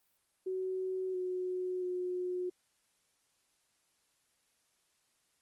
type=tone with pitch steps; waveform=sine; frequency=374.3 / 366.3 / 361.9 Hz; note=F#4 / F#4 / F#4; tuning=+20 / -17 / -38 cents; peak=-33 dBFS; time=0.46-2.5 s; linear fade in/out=10 ms; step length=680 ms; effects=white hiss -75 dBFS RMS until 5.41 s + Opus 32 kbps